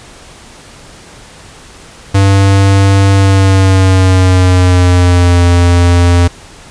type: tone with pitch glide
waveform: square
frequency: 98 to 87.31 Hz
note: G2 to F2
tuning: 0 to 0 cents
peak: -5 dBFS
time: 2.14-6.28 s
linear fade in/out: 10 ms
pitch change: -200 cents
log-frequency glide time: 3.13-5.43 s
effects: pink hiss -35 dBFS RMS until 6.7 s + resampled to 22050 Hz